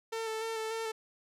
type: tone with vibrato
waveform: sawtooth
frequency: 445.8 Hz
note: A4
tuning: 23 cents sharp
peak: -30 dBFS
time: 0.12-0.92 s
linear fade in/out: 10 ms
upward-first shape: square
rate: 3.4 Hz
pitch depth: 19 cents each way
effects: low-pass 11000 Hz 12 dB/octave